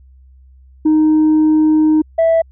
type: tone pair in turn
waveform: sine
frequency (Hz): 310 / 656.9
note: D#4 / E5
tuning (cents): -6 / -6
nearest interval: octave + minor second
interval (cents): 1300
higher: second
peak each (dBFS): -6 / -7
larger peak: first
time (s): 0.85-2.02 / 2.18-2.42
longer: first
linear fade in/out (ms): 10
effects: tanh soft clip ceiling -7 dBFS + added 65 Hz sine -41 dBFS peak until 2.51 s